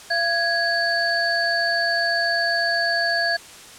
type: tone cluster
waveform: sine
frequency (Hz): 681 / 1660 / 4514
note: F5 / G#6 / C#8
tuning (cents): -44 / -1 / +31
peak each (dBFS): -24 / -21 / -25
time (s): 0.1-3.37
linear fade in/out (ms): 10
effects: white hiss -42 dBFS RMS until 3.78 s + low-pass 9000 Hz 12 dB/octave